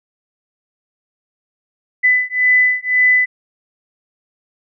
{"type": "beating tone pair", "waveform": "sine", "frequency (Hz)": [2000, 2001.9], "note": ["B6", "B6"], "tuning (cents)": [21, 23], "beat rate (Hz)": 1.9, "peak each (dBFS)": -14, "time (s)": [2.03, 3.26], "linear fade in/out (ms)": 20, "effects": []}